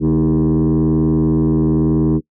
sine tone with frequency modulation, 233.1 Hz, A#3, in tune, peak -9 dBFS, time 0-2.21 s, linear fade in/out 50 ms, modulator 80.8 Hz, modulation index 1.6, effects noise-tail reverb RT60 0.1 s tail -24 dB re dry + tanh soft clip ceiling -10 dBFS

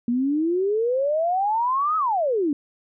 sine exponential two-way sweep, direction up then down, 233.1 to 1300 to 274.6 Hz, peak -19 dBFS, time 0.08-2.53 s, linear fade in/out 2 ms, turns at 1.97 s, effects none

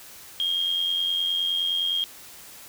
sine tone with amplitude modulation, 3235 Hz, G#7, 46 cents flat, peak -20 dBFS, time 0.4-2.04 s, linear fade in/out 0 ms, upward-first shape sine, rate 89.7 Hz, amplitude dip 50%, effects white hiss -45 dBFS RMS until 2.68 s

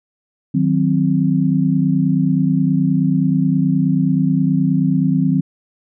sine chord, C diminished, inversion first, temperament equal, 155.56 / 185 / 261.6 Hz, Eb3 / Gb3 / C4, 0 / 0 / 0 cents, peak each -17 dBFS, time 0.54-5.41 s, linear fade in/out 10 ms, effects none

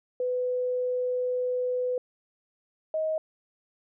sine tone pair in turn, 499.9 / 629.8 Hz, B4 / D#5, +21 / +21 cents, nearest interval major third, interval 400 cents, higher second, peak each -25 dBFS, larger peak neither, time 0.2-1.98 / 2.94-3.18 s, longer first, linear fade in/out 2 ms, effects none

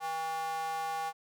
square tone with high-pass filter, 160.8 Hz, E3, 43 cents flat, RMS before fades -35 dBFS, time 0-1.13 s, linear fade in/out 50 ms, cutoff 870 Hz, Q 6.6, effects none

